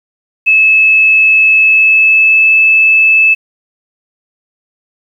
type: tone with pitch glide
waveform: sine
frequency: 2600 to 2617 Hz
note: E7 to E7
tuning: -24 to -13 cents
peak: -4 dBFS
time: 0.46-3.35 s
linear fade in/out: 20 ms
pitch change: +11 cents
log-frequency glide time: 1.61-2.52 s
effects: 7-bit